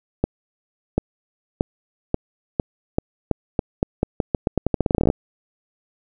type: accelerating click train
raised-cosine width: 2 ms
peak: -4 dBFS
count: 27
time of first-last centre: 0.24-5.101 s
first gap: 740 ms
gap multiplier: 0.85
effects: none